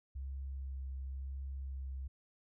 sine tone with vibrato, 67 Hz, C2, 42 cents sharp, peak -39 dBFS, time 0.15-2.08 s, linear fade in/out 10 ms, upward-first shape sine, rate 0.96 Hz, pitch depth 15 cents each way, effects none

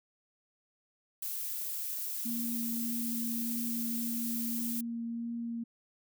violet noise, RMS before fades -37 dBFS, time 1.22-4.81 s, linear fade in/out 5 ms
sine tone with vibrato, 233.1 Hz, A#3, in tune, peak -34 dBFS, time 2.25-5.64 s, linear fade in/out 10 ms, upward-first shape triangle, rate 1.7 Hz, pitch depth 11 cents each way
effects none

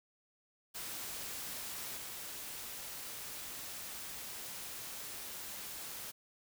white noise with level steps, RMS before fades -43 / -45 dBFS, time 0.74-6.12 s, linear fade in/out 20 ms, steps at 1.97 s, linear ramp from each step 5 ms, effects none

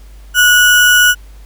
sine tone with sample-and-hold, 1463 Hz, F#6, 20 cents flat, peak -5 dBFS, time 0.34-1.15 s, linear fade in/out 50 ms, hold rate 4410 Hz, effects added 50 Hz sine -33 dBFS peak until 1.45 s + pink hiss -48 dBFS RMS until 1.45 s

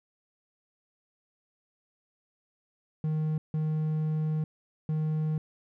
triangle tone bursts at uneven times, 155.4 Hz, D#3, 2 cents flat, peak -24 dBFS, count 3, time 3.04-3.38 / 3.54-4.44 / 4.89-5.38 s, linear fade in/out 2 ms, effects none

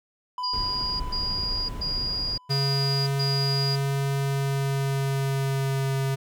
triangle tone with exponential decay, 999 Hz, B5, 20 cents sharp, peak -26 dBFS, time 0.38-3.88 s, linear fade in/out 2 ms, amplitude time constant 760 ms
sine tone bursts, 4851 Hz, D#8, 45 cents flat, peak -26 dBFS, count 5, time 0.43-3.76 s, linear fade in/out 10 ms, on 570 ms, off 120 ms
brown noise, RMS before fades -33 dBFS, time 0.53-2.38 s, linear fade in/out 5 ms
square tone with pitch glide, 138.3 to 135.45 Hz, C#3 to C#3, -4 to -40 cents, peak -24 dBFS, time 2.49-6.16 s, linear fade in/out 20 ms, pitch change -36 cents, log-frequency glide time 4.18-5.95 s
effects none

